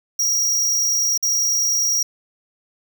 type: tone with dropouts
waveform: square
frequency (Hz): 5690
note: F8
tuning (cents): +31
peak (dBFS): -17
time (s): 0.19-2.03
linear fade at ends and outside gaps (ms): 5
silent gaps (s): 1.177-1.226
effects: none

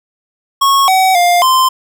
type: tone with pitch steps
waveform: square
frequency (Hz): 1099 / 756 / 703 / 1039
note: C#6 / F#5 / F5 / C6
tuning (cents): -15 / +37 / +11 / -12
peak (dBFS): -8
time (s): 0.61-1.69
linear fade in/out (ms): 10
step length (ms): 270
effects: none

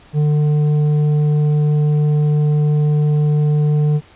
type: tone with tanh clipping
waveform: sine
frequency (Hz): 149.5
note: D3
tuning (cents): +31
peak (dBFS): -13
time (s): 0.13-4.01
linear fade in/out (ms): 50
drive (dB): 7
effects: pink hiss -46 dBFS RMS until 4.15 s + resampled to 8000 Hz

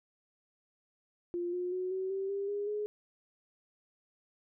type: tone with pitch steps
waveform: sine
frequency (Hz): 349.2 / 358.4 / 367.8 / 377.5 / 387.5 / 397.7 / 408.1 / 418.9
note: F4 / F4 / F#4 / F#4 / G4 / G4 / G#4 / G#4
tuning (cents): 0 / +45 / -10 / +35 / -20 / +25 / -30 / +15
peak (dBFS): -32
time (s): 1.34-2.86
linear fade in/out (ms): 0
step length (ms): 190
effects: none

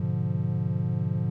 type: chord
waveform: triangle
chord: G# diminished seventh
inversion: none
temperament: equal with one note detuned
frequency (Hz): 103.83 / 123.47 / 145.9 / 174.61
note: G#2 / B2 / D3 / F3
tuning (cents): 0 / 0 / -11 / 0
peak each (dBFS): -28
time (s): 0-1.3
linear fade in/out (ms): 5
effects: none

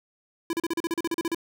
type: tone bursts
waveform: square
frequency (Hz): 334.3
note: E4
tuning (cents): +24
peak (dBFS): -25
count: 13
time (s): 0.5-1.347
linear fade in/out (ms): 2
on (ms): 31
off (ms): 37
effects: none

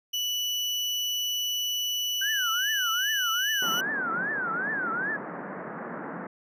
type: tone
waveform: 35% pulse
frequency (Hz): 2960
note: F#7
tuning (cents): 0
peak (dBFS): -25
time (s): 0.13-3.81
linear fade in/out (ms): 10
type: tone with vibrato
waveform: sine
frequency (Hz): 1527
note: G6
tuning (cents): -46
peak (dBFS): -27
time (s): 2.21-5.17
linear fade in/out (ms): 10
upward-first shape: triangle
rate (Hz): 2.5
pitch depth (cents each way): 280
type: band-pass noise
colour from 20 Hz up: pink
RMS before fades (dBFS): -37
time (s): 3.62-6.27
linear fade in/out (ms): 5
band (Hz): 160 to 1800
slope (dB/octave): 48
effects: none

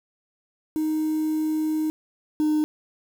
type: tone pair in turn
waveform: sine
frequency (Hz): 311.1 / 305.4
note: D#4 / D#4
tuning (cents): 0 / -32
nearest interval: unison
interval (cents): 32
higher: first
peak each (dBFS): -20 / -16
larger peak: second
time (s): 0.76-1.9 / 2.4-2.64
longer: first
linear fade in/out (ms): 0
effects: tanh soft clip ceiling -18 dBFS + 7-bit

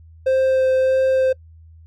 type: tone with vibrato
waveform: triangle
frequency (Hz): 523.3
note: C5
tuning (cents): 0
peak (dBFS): -12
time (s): 0.26-1.33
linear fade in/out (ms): 10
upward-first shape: sine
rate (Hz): 1.6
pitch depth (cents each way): 9
effects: noise-tail reverb RT60 0.1 s tail -25 dB re dry + added 81 Hz sine -42 dBFS peak until 1.86 s

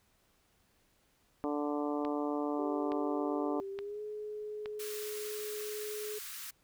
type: harmonic tone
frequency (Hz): 146.83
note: D3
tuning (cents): 0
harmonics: 2 / 3 / 4 / 5 / 6 / 7 / 8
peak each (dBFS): -34 / -38 / -40 / -42 / -44 / -45 / -46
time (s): 1.44-3.6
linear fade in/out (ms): 0
type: click train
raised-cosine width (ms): 0.3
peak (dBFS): -28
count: 4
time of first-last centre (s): 2.05-4.659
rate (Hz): 1.15
type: tone with pitch glide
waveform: sine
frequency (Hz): 392 to 422.6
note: G4 to G#4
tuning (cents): 0 to +30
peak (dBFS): -38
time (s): 2.58-6.19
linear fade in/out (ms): 10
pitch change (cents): +130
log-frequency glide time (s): 3.72-4.01
type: high-pass noise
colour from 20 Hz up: white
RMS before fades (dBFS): -44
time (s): 4.79-6.51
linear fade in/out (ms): 10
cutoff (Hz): 1100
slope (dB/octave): 48
effects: pink hiss -71 dBFS RMS until 6.63 s

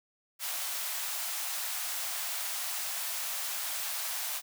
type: high-pass noise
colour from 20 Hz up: white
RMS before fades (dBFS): -35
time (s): 0.39-4.42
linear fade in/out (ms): 50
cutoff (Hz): 600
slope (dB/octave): 48
effects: none

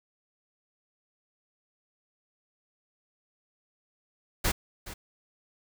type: noise with echo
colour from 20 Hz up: pink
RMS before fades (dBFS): -26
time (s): 4.44-4.52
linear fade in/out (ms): 10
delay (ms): 420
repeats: 1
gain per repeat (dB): -15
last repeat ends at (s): 4.94
effects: none

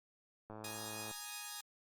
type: click train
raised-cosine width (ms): 1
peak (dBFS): -35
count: 67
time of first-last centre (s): 0.5-1.111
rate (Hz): 108
type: chord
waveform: 5% pulse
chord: Ab suspended second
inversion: none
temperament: equal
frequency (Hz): 830.6 / 932.3 / 1244.5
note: Ab5 / Bb5 / Eb6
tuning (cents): 0 / 0 / 0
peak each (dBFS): -35 / -40 / -37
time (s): 0.64-1.61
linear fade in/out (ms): 5
effects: Opus 48 kbps

